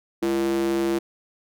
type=tone with high-pass filter; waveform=square; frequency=68 Hz; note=C#2; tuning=33 cents flat; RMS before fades=-23 dBFS; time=0.22-0.99 s; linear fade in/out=10 ms; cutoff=300 Hz; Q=9.7; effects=none